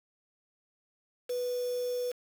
sine tone with quantisation, 492.8 Hz, B4, 4 cents flat, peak -30 dBFS, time 1.29-2.12 s, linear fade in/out 10 ms, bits 7, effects none

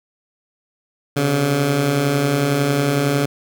15% pulse beating tone pair, 131.4 / 142.4 Hz, C3 / C#3, +8 / +47 cents, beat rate 11 Hz, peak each -19 / -10 dBFS, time 1.16-3.26 s, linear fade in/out 10 ms, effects none

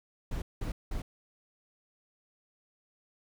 brown noise bursts, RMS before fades -34 dBFS, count 3, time 0.31-1.02 s, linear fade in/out 5 ms, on 110 ms, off 190 ms, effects none

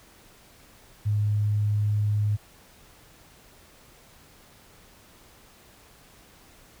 sine tone, 104.5 Hz, G#2, 11 cents sharp, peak -21 dBFS, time 1.05-2.37 s, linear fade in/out 20 ms, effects pink hiss -54 dBFS RMS until 6.8 s

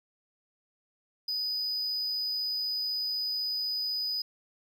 triangle tone, 4978 Hz, D#8, in tune, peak -28 dBFS, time 1.28-4.22 s, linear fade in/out 5 ms, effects none

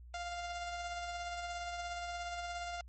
sawtooth tone with tremolo, 698.5 Hz, F5, in tune, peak -34 dBFS, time 0.14-2.81 s, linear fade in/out 2 ms, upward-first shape sine, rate 17 Hz, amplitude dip 30%, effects added 60 Hz sine -50 dBFS peak until 2.88 s + MP3 32 kbps

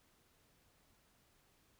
silence, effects pink hiss -72 dBFS RMS until 1.79 s

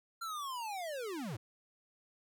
square linear sweep, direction down, 1381 to 93 Hz, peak -39 dBFS, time 0.21-1.37 s, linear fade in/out 10 ms, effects none

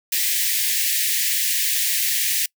white high-pass noise, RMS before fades -21 dBFS, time 0.12-2.46 s, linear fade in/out 5 ms, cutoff 1700 Hz, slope 96 dB/octave, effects noise-tail reverb RT60 0.1 s tail -25 dB re dry

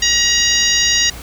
harmonic tone, 950 Hz, A#5, 33 cents sharp, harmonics 2 / 3 / 4 / 5 / 6 / 7, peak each -19 / -19 / -19 / -19 / -19 / -19 dBFS, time 0.02-1.1 s, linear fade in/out 5 ms, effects added 60 Hz sine -34 dBFS peak until 1.22 s + pink hiss -34 dBFS RMS until 1.22 s

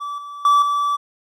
triangle tone with level steps, 1156 Hz, D6, 28 cents flat, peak -23 / -29 / -9 / -15 dBFS, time 0-0.97 s, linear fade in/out 20 ms, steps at 0.18 / 0.45 / 0.62 s, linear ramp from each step 2 ms, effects none

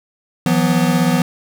square chord, E suspended second, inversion none, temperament equal with one note detuned, 164.81 / 180.88 / 246.9 Hz, E3 / F#3 / B3, 0 / -39 / 0 cents, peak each -18 dBFS, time 0.46-1.22 s, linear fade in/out 2 ms, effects none

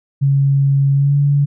sine tone with pitch glide, 138.59 to 142.65 Hz, C#3 to C#3, 0 to +50 cents, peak -10 dBFS, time 0.21-1.46 s, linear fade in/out 20 ms, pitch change +50 cents, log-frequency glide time 0.93-1.16 s, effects none

